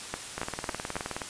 two click trains, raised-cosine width 0.5 ms, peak -15 / -17 dBFS, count 4 / 17, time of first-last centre 0.14-0.966 / 0.38-1.218 s, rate 3.63 / 19.1 Hz, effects white hiss -40 dBFS RMS until 1.29 s + resampled to 22050 Hz

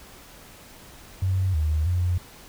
sine tone with pitch steps, 94.2 / 77.3 / 89 Hz, F#2 / D#2 / F2, +32 / -11 / +33 cents, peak -20 dBFS, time 1.22-2.18 s, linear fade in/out 5 ms, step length 320 ms, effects pink hiss -47 dBFS RMS until 2.48 s

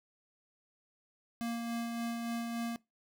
square tone with tremolo, 233.1 Hz, A#3, in tune, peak -34 dBFS, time 1.41-2.76 s, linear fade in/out 0 ms, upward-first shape sine, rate 3.5 Hz, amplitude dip 30%, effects noise-tail reverb RT60 0.2 s tail -21 dB re dry

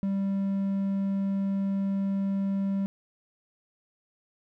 triangle tone, 196 Hz, G3, in tune, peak -23 dBFS, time 0.03-2.86 s, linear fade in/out 0 ms, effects none

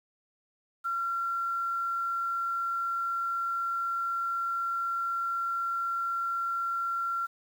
sine tone with quantisation, 1368 Hz, F6, 36 cents flat, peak -28 dBFS, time 0.84-7.27 s, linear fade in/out 20 ms, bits 9, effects none

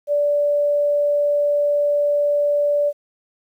sine tone, 582 Hz, D5, 16 cents flat, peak -15 dBFS, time 0.07-2.93 s, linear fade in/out 50 ms, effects 9-bit

